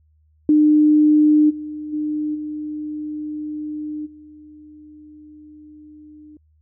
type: tone with level steps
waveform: sine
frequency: 302.4 Hz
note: D#4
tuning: 49 cents flat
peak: -10 / -27 / -20 / -25 / -40 dBFS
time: 0.49-6.37 s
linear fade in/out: 2 ms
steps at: 1.49 / 1.92 / 2.34 / 4.05 s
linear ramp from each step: 20 ms
effects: added 77 Hz sine -55 dBFS peak until 6.61 s